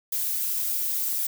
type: noise with flanger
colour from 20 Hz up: violet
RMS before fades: -27 dBFS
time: 0.12-1.27 s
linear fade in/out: 5 ms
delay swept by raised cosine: 0.7 to 5.3 ms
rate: 3.7 Hz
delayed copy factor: -0.75
effects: none